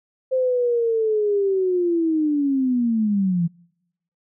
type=linear sweep; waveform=sine; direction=down; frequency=523.3 to 165.2 Hz; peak=-17 dBFS; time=0.31-3.48 s; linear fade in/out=20 ms; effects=noise-tail reverb RT60 0.8 s tail -26 dB re dry